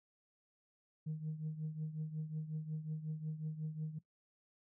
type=tone with tremolo; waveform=sine; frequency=155.56 Hz; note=D#3; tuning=in tune; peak=-34 dBFS; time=1.06-3.99 s; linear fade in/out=10 ms; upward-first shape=triangle; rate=5.5 Hz; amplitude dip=80%; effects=noise-tail reverb RT60 0.1 s tail -18 dB re dry + tanh soft clip ceiling -34 dBFS